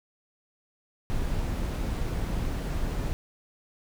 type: noise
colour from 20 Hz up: brown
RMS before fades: -29 dBFS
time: 1.1-3.13 s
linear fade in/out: 0 ms
effects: none